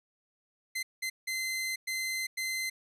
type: tone bursts at uneven times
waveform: sawtooth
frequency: 2065 Hz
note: C7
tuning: 23 cents flat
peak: -28 dBFS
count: 5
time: 0.75-0.83 / 1.02-1.1 / 1.27-1.76 / 1.87-2.27 / 2.37-2.7 s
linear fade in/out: 10 ms
effects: resampled to 32000 Hz

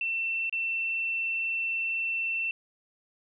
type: tone with dropouts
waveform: sine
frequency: 2689 Hz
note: E7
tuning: 34 cents sharp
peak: -27 dBFS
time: 0.01-2.51 s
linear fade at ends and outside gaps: 2 ms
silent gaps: 0.496-0.526 s
effects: none

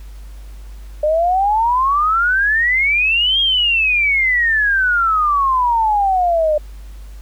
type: exponential two-way sweep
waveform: sine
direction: up then down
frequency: 594 to 3270 to 594 Hz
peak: -12 dBFS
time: 1.03-6.58 s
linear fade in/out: 5 ms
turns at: 3.4 s
effects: added 50 Hz sine -31 dBFS peak until 7.21 s + pink hiss -49 dBFS RMS until 7.21 s

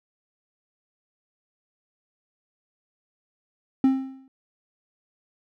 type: tone with exponential decay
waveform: triangle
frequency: 265.4 Hz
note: C4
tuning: 25 cents sharp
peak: -11 dBFS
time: 3.84-4.28 s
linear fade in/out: 2 ms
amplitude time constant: 94 ms
effects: none

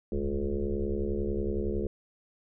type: tone with frequency modulation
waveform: sine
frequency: 207.7 Hz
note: G#3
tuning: in tune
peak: -27 dBFS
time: 0.12-1.87 s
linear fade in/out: 2 ms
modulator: 71 Hz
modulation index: 3.7
effects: none

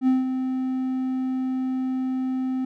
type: tone with ADSR envelope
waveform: triangle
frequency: 259.1 Hz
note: C4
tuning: 17 cents flat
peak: -13 dBFS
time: 0.01-2.65 s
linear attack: 63 ms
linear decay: 170 ms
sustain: -8 dB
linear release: 5 ms
effects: none

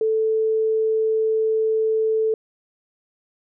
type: tone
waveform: sine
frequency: 440 Hz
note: A4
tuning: in tune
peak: -17 dBFS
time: 0.01-2.34 s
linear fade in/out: 2 ms
effects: none

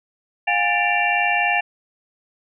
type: tone cluster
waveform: sine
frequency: 711 / 814 / 1768 / 2349 / 2757 Hz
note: F5 / G#5 / A6 / D7 / F7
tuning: +31 / -35 / +8 / 0 / -23 cents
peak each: -23 dBFS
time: 0.47-1.61 s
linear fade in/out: 10 ms
effects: none

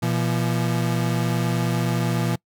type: tone pair together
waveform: 35% pulse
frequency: 120.9 / 170.65 Hz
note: B2 / F3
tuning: -36 / -40 cents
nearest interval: tritone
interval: 596 cents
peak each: -21 / -22 dBFS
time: 0.02-2.36 s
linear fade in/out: 10 ms
effects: noise-tail reverb RT60 0.1 s tail -25 dB re dry

